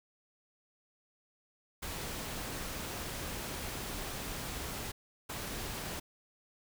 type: noise bursts at uneven times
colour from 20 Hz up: pink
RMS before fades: -40 dBFS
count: 2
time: 1.82-4.92 / 5.29-6 s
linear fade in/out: 10 ms
effects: none